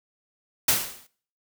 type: noise with exponential decay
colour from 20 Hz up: white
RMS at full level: -17 dBFS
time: 0.68-1.07 s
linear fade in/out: 5 ms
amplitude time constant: 84 ms
effects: noise-tail reverb RT60 0.5 s tail -20 dB re dry